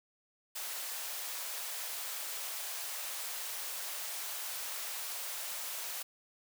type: high-pass noise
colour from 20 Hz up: white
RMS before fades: -40 dBFS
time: 0.55-6.03 s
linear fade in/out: 10 ms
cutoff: 520 Hz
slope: 24 dB/octave
effects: none